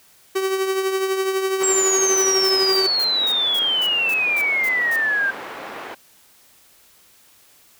45% pulse tone with tremolo, 382.8 Hz, G4, 41 cents flat, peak -17 dBFS, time 0.35-2.87 s, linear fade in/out 10 ms, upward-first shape triangle, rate 12 Hz, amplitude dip 55%
pink band-pass noise, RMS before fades -34 dBFS, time 1.6-5.95 s, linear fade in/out 10 ms, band 430 to 2000 Hz, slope 12 dB/octave
sine exponential sweep, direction down, 7660 to 1568 Hz, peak -17 dBFS, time 1.63-5.31 s, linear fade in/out 10 ms
blue noise bursts, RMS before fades -34 dBFS, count 11, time 2.17-4.964 s, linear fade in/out 5 ms, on 54 ms, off 220 ms
effects white hiss -53 dBFS RMS until 7.79 s

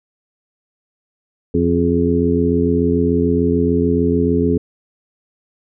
harmonic tone with a mistuned harmonic, 86.8 Hz, F2, 10 cents flat, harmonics 1 / 2 / 3 / 4 / 5, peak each -21 / -20 / -17 / -22 / -18 dBFS, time 1.54-4.58 s, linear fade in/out 5 ms, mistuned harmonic 5, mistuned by -41 cents, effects none

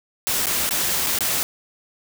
white noise with dropouts, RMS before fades -22 dBFS, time 0.27-1.43 s, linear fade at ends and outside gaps 0 ms, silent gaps 0.458-0.468 / 0.691-0.709 / 1.064-1.068 / 1.187-1.207 s, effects none

